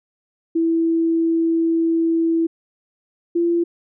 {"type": "tone pair in turn", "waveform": "sine", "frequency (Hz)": [329.6, 341.2], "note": ["E4", "F4"], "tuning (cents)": [0, -40], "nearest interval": "minor second", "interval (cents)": 60, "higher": "second", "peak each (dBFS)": -15, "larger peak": "neither", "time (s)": [[0.55, 2.47], [3.35, 3.64]], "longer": "first", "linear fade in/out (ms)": 10, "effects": []}